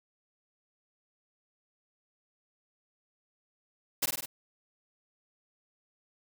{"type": "noise with echo", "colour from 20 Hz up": "white", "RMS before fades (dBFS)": -28, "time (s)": [4.02, 4.06], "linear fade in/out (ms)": 10, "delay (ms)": 50, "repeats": 4, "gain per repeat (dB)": -3, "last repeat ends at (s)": 4.26, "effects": []}